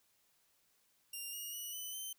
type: tone with pitch steps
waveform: 5% pulse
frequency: 2794 / 2864 / 2936 / 3010 / 3086 Hz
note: F7 / F7 / F#7 / F#7 / G7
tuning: 0 / +43 / -14 / +29 / -28 cents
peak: -34 dBFS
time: 1.13-2.13 s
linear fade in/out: 5 ms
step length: 200 ms
effects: white hiss -74 dBFS RMS until 2.18 s